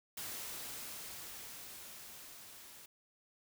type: noise with level ramp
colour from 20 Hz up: white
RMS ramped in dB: -43 to -55 dBFS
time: 0.17-2.86 s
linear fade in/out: 5 ms
effects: none